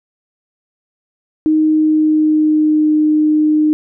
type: tone with pitch glide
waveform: sine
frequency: 311.1 to 305.8 Hz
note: D#4 to D#4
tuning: 0 to -30 cents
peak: -9 dBFS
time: 1.46-3.73 s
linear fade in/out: 0 ms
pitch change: -30 cents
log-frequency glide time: 1.58-2.92 s
effects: none